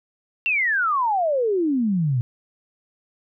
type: exponential sweep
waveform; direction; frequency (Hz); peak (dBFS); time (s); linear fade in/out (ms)
sine; down; 2765 to 116.5; -18; 0.46-2.21; 0
effects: none